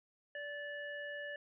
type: harmonic tone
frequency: 581 Hz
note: D5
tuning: 19 cents flat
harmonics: 1 / 3 / 5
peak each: -45 / -43 / -54 dBFS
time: 0.35-1.36 s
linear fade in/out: 2 ms
effects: none